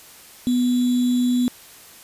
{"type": "tone with sample-and-hold", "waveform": "sine", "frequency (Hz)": 246.9, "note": "B3", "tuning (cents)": 0, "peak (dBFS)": -16, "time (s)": [0.47, 1.48], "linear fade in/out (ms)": 0, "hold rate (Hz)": 3675, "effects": ["white hiss -45 dBFS RMS until 2.03 s", "resampled to 32000 Hz"]}